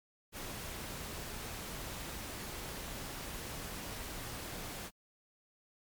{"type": "noise", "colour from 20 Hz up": "pink", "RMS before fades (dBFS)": -43, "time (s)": [0.32, 4.91], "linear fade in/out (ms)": 50, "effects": ["MP3 96 kbps"]}